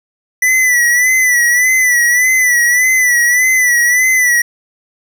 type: tone with vibrato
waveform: square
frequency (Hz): 1975.5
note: B6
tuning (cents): 0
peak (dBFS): -9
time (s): 0.42-4.42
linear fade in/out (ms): 5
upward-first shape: sine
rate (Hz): 1.7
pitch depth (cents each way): 64
effects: none